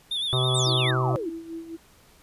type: tone with vibrato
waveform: triangle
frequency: 3520 Hz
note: A7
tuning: in tune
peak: -24 dBFS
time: 0.11-0.91 s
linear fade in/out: 5 ms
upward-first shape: sine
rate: 9.2 Hz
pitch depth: 82 cents each way
type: harmonic tone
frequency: 128 Hz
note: C3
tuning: 38 cents flat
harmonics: 1 / 3 / 4 / 5 / 6 / 7 / 8 / 9 / 10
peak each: -23 / -30 / -37 / -34 / -38 / -41 / -39 / -35 / -38 dBFS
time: 0.33-1.16 s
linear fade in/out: 0 ms
type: exponential sweep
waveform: sine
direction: down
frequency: 9210 to 293.7 Hz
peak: -28 dBFS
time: 0.54-1.3 s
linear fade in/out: 10 ms
type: tone with tremolo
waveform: sine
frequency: 329.6 Hz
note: E4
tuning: in tune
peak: -31 dBFS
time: 0.65-1.77 s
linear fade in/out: 20 ms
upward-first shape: sine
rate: 4.7 Hz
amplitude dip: 65%
effects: pink hiss -56 dBFS RMS until 2.22 s + resampled to 32000 Hz